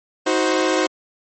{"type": "chord", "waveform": "sawtooth", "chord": "C diminished", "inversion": "first", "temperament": "equal with one note detuned", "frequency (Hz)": [315.8, 370, 523.3], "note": ["Eb4", "Gb4", "C5"], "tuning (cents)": [26, 0, 0], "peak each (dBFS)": -17, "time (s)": [0.26, 0.87], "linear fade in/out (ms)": 10, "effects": ["MP3 32 kbps"]}